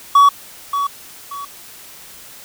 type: tone with echo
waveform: triangle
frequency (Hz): 1130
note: C#6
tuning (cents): +33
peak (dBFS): -4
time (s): 0.15-0.29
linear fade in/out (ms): 5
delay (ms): 580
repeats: 2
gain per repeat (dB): -10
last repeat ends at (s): 1.45
effects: white hiss -39 dBFS RMS until 2.44 s